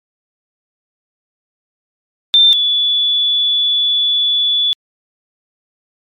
sine tone pair in turn, 3575 / 3442 Hz, A7 / A7, +27 / -39 cents, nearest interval minor second, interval 66 cents, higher first, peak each -5 / -11 dBFS, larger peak first, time 2.34-2.53 / 2.53-4.73 s, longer second, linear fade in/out 0 ms, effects MP3 64 kbps

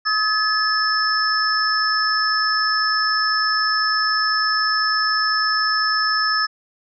sine tone cluster, 1272 / 1718 / 5270 Hz, D#6 / A6 / E8, +38 / -42 / -1 cents, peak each -21 dBFS, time 0.05-6.47 s, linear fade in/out 20 ms, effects none

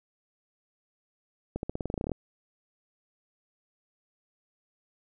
accelerating click train, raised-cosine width 2 ms, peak -18 dBFS, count 14, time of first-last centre 1.56-2.117 s, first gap 71 ms, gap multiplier 0.91, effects none

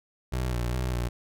25% pulse tone with vibrato, 61.3 Hz, B1, 12 cents flat, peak -23 dBFS, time 0.32-1.09 s, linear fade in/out 10 ms, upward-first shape square, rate 2.5 Hz, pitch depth 42 cents each way, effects none

